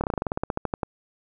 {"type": "slowing click train", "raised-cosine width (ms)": 1, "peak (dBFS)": -11, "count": 16, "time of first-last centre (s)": [0.01, 0.832], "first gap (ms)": 28, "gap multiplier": 1.09, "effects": []}